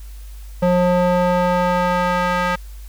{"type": "tone with band-pass filter sweep", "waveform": "square", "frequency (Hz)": 178.7, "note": "F3", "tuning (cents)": 40, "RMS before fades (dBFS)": -17, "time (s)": [0.62, 2.56], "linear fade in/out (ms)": 10, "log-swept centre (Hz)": [510, 1400], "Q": 1.2, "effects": ["added 50 Hz sine -32 dBFS peak until 2.88 s", "white hiss -49 dBFS RMS until 2.88 s"]}